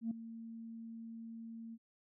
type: tone with ADSR envelope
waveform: sine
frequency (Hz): 227.6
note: A#3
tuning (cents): -41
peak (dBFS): -31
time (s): 0.01-1.78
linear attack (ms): 100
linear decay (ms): 5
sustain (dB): -14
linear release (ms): 45
effects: tanh soft clip ceiling -30 dBFS

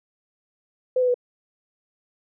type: tone with pitch steps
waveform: sine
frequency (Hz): 509 / 500.3 / 491.7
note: C5 / B4 / B4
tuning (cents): -48 / +22 / -8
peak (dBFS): -17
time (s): 0.96-1.143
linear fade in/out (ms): 5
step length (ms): 61
effects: none

